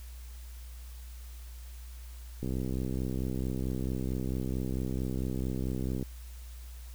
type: click train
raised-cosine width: 3 ms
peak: -21 dBFS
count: 233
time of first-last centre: 2.43-6.027 s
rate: 64.5 Hz
effects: added 60 Hz sine -42 dBFS peak until 6.94 s + white hiss -56 dBFS RMS until 6.94 s